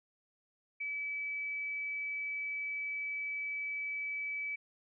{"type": "tone", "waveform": "sine", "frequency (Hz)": 2296, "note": "D7", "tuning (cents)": -40, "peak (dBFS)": -35, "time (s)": [0.8, 4.56], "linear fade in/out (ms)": 10, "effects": []}